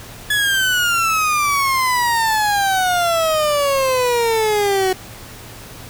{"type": "exponential sweep", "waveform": "30% pulse", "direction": "down", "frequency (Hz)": [1711, 370], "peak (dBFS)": -12, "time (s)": [0.3, 4.93], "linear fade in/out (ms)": 5, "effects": ["added 113 Hz sine -42 dBFS peak until 5.89 s", "pink hiss -37 dBFS RMS until 5.89 s"]}